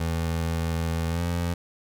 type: tone with pitch glide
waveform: 25% pulse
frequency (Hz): 82.41 to 86.16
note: E2 to F2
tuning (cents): 0 to -23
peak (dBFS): -21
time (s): 0-1.54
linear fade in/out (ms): 5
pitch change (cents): +77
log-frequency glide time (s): 1.09-1.22
effects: none